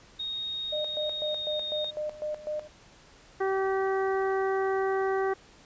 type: tone with pitch glide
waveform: sine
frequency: 3729 to 3703 Hz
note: A#7 to A#7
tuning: 0 to -12 cents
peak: -31 dBFS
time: 0.19-1.91 s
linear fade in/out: 10 ms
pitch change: -12 cents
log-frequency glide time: 1.18-1.51 s
type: tone with tremolo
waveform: sine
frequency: 606 Hz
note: D#5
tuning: 46 cents flat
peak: -29 dBFS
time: 0.72-2.68 s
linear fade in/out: 10 ms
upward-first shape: square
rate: 4 Hz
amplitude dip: 80%
type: harmonic tone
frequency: 385.3 Hz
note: G4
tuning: 30 cents flat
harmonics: 1 / 2 / 3 / 4 / 5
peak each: -26 / -32 / -36 / -38 / -40 dBFS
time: 3.4-5.34 s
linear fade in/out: 10 ms
effects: pink hiss -55 dBFS RMS until 5.65 s + resampled to 16000 Hz